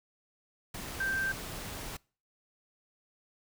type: tone in noise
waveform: sine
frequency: 1568 Hz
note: G6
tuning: in tune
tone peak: -29 dBFS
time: 1-1.32 s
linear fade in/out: 5 ms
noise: pink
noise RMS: -41 dBFS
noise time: 0.74-1.97 s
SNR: +9 dB
effects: noise-tail reverb RT60 0.4 s tail -25 dB re dry